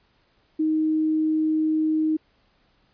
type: tone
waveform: sine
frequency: 312.8 Hz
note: D#4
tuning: 9 cents sharp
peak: -19 dBFS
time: 0.59-2.17 s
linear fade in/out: 10 ms
effects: pink hiss -64 dBFS RMS until 2.93 s + resampled to 11025 Hz